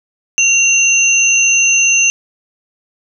sine tone pair together, 2756 / 6187 Hz, F7 / G8, -24 / -24 cents, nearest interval octave + major second, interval 1400 cents, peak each -11 dBFS, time 0.38-2.1 s, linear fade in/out 0 ms, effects none

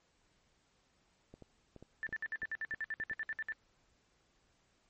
clicks, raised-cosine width 2 ms, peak -38 dBFS, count 10, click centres 1.34 / 1.423 / 1.763 / 1.826 / 2.091 / 2.126 / 2.431 / 2.739 / 3 / 3.113 s
sine tone bursts, 1770 Hz, A6, 10 cents sharp, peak -35 dBFS, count 16, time 2.03-3.522 s, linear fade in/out 0 ms, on 37 ms, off 60 ms
effects pink hiss -73 dBFS RMS until 4.89 s + MP3 32 kbps

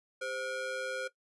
square ring-modulated tone, 460 Hz, A#4, 23 cents flat, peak -32 dBFS, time 0.21-1.08 s, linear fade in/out 10 ms, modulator 980 Hz, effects noise-tail reverb RT60 0.1 s tail -17 dB re dry + resampled to 24000 Hz

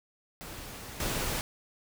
pink noise with level steps, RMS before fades -43 / -32 dBFS, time 0.41-1.41 s, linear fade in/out 0 ms, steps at 1 s, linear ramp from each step 2 ms, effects none

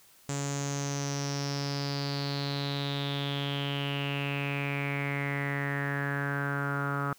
sawtooth tone with low-pass filter sweep, 141.1 Hz, C#3, 31 cents sharp, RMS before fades -32 dBFS, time 0.29-7.13 s, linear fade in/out 0 ms, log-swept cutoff 7300 to 1300 Hz, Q 7.6, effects white hiss -59 dBFS RMS until 7.18 s

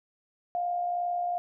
sine tone with amplitude modulation, 705 Hz, F5, 16 cents sharp, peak -25 dBFS, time 0.55-1.38 s, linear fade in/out 0 ms, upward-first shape sine, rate 62.4 Hz, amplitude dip 40%, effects none

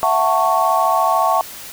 sine chord, F# minor seventh, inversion third, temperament just, 666 / 740 / 888 / 1110 Hz, E5 / F#5 / A5 / C#6, +18 / 0 / +16 / +2 cents, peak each -19 / -19 / -19 / -17 dBFS, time 0.03-1.41 s, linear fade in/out 0 ms, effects white hiss -34 dBFS RMS until 1.72 s

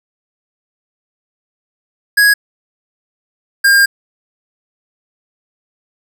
square tone pair in turn, 1661.2 / 1608.3 Hz, G#6 / G6, 0 / +44 cents, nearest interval minor second, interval 56 cents, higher first, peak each -7 dBFS, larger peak neither, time 2.17-2.34 / 3.64-3.86 s, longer second, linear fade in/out 10 ms, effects none

